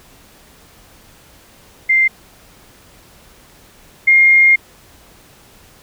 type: tone pair in turn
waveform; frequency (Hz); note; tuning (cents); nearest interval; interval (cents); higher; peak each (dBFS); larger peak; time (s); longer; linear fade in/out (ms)
sine; 2093 / 2127; C7 / C7; 0 / +28; unison; 28; second; -9 / -6; second; 1.89-2.08 / 4.07-4.56; second; 10
effects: pink hiss -46 dBFS RMS until 5.82 s